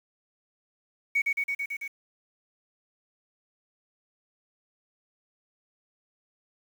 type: tone with echo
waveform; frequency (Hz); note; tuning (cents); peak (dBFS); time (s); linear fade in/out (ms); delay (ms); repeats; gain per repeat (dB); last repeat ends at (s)
sine; 2236; C#7; +14; -20; 1.15-1.22; 10; 110; 6; -2; 1.88
effects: tanh soft clip ceiling -17 dBFS + 8-bit